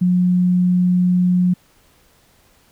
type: tone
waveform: sine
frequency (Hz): 180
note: F#3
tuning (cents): -47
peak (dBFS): -12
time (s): 0.01-1.54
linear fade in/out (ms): 10
effects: pink hiss -55 dBFS RMS until 2.71 s